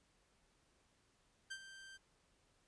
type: tone with ADSR envelope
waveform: sawtooth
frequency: 1568 Hz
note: G6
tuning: in tune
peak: -39 dBFS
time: 1.5-1.98 s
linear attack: 15 ms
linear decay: 66 ms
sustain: -11 dB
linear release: 22 ms
effects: pink hiss -75 dBFS RMS until 2.67 s + resampled to 22050 Hz